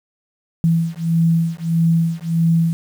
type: beating tone pair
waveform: sine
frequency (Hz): 164.81 / 166.41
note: E3 / E3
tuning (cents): 0 / +17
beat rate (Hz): 1.6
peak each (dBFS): -17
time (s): 0.64-2.73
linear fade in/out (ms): 0
effects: 7-bit